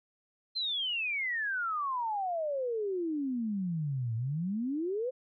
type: exponential two-way sweep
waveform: sine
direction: down then up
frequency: 4186 to 110 to 528 Hz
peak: -30 dBFS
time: 0.55-5.11 s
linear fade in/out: 20 ms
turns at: 4.15 s
effects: none